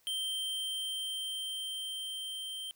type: tone with level ramp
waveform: square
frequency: 3136 Hz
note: G7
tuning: in tune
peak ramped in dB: -33 to -39 dBFS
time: 0.07-2.71 s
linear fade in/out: 0 ms
effects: white hiss -69 dBFS RMS until 2.75 s